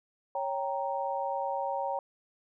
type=chord; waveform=sine; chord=G diminished; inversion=second; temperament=equal; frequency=554.4 / 784 / 932.3 Hz; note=Db5 / G5 / Bb5; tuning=0 / 0 / 0 cents; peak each=-34 dBFS; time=0.35-1.99 s; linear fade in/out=2 ms; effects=none